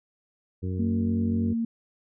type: harmonic tone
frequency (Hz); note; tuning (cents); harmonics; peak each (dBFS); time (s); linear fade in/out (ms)
92.7; F#2; +4; 1 / 2 / 3 / 4 / 5; -28 / -34 / -38 / -40 / -42; 0.62-1.54; 20
type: tone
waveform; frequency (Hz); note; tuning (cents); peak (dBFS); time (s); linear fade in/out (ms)
sine; 229.5; A#3; -27; -24; 0.79-1.65; 5
effects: none